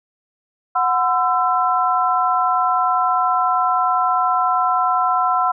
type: tone cluster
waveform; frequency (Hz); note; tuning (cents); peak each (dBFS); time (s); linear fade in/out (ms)
sine; 736 / 1021 / 1335; F#5 / C6 / E6; -9 / -43 / +22; -19; 0.75-5.52; 10
effects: none